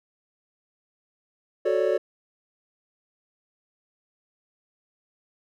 triangle chord, D major seventh, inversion first, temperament equal with one note detuned, 370 / 440 / 551.2 / 587.3 Hz, F#4 / A4 / C#5 / D5, 0 / 0 / -10 / 0 cents, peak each -24 dBFS, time 1.65-1.98 s, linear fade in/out 10 ms, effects none

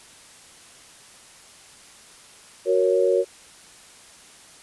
sine chord, F# major, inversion none, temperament equal, 370 / 466.2 / 554.4 Hz, F#4 / A#4 / C#5, 0 / 0 / 0 cents, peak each -21 dBFS, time 2.65-3.25 s, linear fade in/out 50 ms, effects white hiss -48 dBFS RMS until 4.62 s + resampled to 24000 Hz

